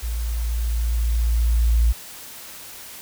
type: tone with level ramp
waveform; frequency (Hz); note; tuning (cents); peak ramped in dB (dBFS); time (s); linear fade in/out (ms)
sine; 57.3; A#1; -29; -23 to -13; 0.02-1.93; 20
effects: white hiss -39 dBFS RMS until 3.01 s